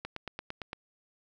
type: click train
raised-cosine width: 0.3 ms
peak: -21 dBFS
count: 7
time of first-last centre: 0.05-0.731 s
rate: 8.81 Hz
effects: none